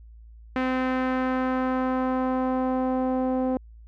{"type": "tone with low-pass filter sweep", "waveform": "sawtooth", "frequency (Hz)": 257.8, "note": "C4", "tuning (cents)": -26, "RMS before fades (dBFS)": -25, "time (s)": [0.56, 3.57], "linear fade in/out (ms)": 0, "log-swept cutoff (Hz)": [2100, 640], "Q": 1.4, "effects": ["added 56 Hz sine -44 dBFS peak until 3.87 s"]}